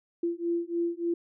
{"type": "beating tone pair", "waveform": "sine", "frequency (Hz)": [339.6, 343], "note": ["F4", "F4"], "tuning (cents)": [-48, -31], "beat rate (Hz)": 3.4, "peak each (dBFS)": -30, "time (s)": [0.23, 1.14], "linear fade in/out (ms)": 5, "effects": []}